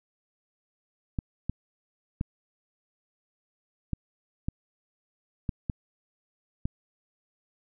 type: clicks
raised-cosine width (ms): 5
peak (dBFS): -16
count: 8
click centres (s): 1.188 / 1.496 / 2.211 / 3.933 / 4.485 / 5.492 / 5.698 / 6.655
effects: none